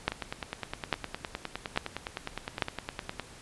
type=two click trains; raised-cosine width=0.3 ms; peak=-17 / -9 dBFS; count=31 / 4; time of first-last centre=0.12-3.197 / 0.08-2.622 s; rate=9.75 / 1.18 Hz; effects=pink hiss -50 dBFS RMS until 3.41 s + resampled to 24000 Hz